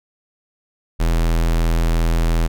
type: tone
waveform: square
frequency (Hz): 41.41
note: E1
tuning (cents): +9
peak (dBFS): -15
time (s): 0.99-2.48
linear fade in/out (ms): 20
effects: none